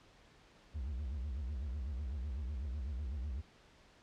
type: tone with vibrato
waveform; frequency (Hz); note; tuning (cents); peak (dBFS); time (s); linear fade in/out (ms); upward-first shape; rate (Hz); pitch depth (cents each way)
triangle; 67.7; C#2; -40; -35; 0.74-3.42; 20; sine; 8; 230
effects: pink hiss -63 dBFS RMS until 4.02 s + low-pass 5000 Hz 12 dB/octave